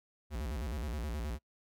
square tone with vibrato, 65.4 Hz, C2, in tune, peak -36 dBFS, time 0.3-1.39 s, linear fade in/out 50 ms, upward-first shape square, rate 9.5 Hz, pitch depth 240 cents each way, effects noise-tail reverb RT60 0.1 s tail -24 dB re dry

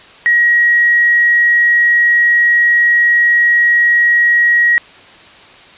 sine tone with quantisation, 1900 Hz, A#6, 33 cents sharp, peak -7 dBFS, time 0.26-4.78 s, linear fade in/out 0 ms, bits 6, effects white hiss -39 dBFS RMS until 5.77 s + resampled to 8000 Hz

